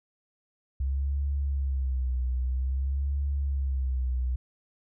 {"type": "tone with vibrato", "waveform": "sine", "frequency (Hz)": 66.4, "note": "C2", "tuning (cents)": 26, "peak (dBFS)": -25, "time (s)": [0.8, 4.36], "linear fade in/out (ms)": 5, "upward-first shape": "sine", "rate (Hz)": 0.51, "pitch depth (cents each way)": 100, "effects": []}